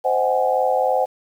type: chord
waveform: sine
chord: Ab dominant seventh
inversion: first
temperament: just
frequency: 519.1 / 623 / 747.5 / 830.6 Hz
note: C5 / Eb5 / Gb5 / Ab5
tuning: -14 / +2 / +17 / 0 cents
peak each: -20 / -24 / -20 / -24 dBFS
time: 0.04-1.06 s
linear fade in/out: 20 ms
effects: 8-bit